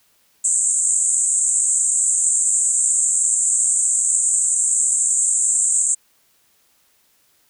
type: band-pass noise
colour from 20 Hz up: pink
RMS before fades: -18 dBFS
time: 0.44-5.95 s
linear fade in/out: 10 ms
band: 7200 to 8600 Hz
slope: 96 dB/octave
effects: white hiss -60 dBFS RMS until 7.49 s